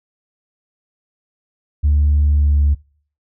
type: tone with pitch glide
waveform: sine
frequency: 73.42 to 72.2 Hz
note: D2 to D2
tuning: 0 to -29 cents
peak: -9 dBFS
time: 1.83-2.75 s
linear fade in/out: 20 ms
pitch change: -29 cents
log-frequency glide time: 2.29-2.63 s
effects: noise-tail reverb RT60 0.5 s tail -25 dB re dry + tanh soft clip ceiling -8 dBFS